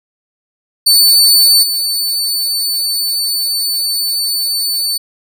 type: tone with level steps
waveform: sawtooth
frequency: 4503 Hz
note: C#8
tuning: 26 cents sharp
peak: -3 / -11 dBFS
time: 0.86-4.98 s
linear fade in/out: 10 ms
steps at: 1.62 s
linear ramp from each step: 20 ms
effects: none